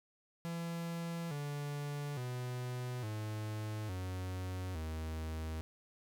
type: tone with pitch steps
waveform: 45% pulse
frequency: 168.4 / 144.92 / 124.71 / 107.32 / 92.35 / 79.47 Hz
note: E3 / D3 / B2 / A2 / F#2 / D#2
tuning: +37 / -23 / +17 / -43 / -3 / +37 cents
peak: -38 dBFS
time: 0.45-5.61 s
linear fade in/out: 0 ms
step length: 860 ms
effects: none